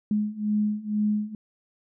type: beating tone pair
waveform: sine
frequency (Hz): 209.2 / 211.3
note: G#3 / G#3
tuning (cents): +13 / +30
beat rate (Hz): 2.1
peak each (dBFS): -27 / -25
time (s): 0.11-1.35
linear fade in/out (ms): 2
effects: none